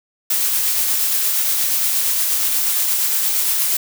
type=noise with tremolo; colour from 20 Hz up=blue; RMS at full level=-17 dBFS; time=0.3-3.77 s; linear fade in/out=5 ms; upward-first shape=triangle; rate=8.5 Hz; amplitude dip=25%; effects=none